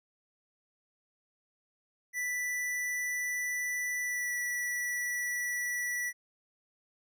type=tone with pitch glide; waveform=square; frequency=1975.5 to 1953.9 Hz; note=B6 to B6; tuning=0 to -19 cents; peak=-32 dBFS; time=2.13-6.13 s; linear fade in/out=50 ms; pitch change=-19 cents; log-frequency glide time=4.01-4.34 s; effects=none